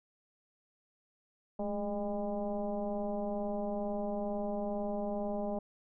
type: tone with frequency modulation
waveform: sine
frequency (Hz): 411.1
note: G#4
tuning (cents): -18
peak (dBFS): -32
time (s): 1.59-5.59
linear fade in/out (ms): 5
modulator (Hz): 200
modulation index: 1.8
effects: none